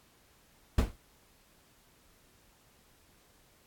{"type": "noise with exponential decay", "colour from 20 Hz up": "brown", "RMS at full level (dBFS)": -19, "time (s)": [0.78, 0.96], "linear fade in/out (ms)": 5, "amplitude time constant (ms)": 39, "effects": ["pink hiss -64 dBFS RMS until 3.66 s", "AAC 64 kbps"]}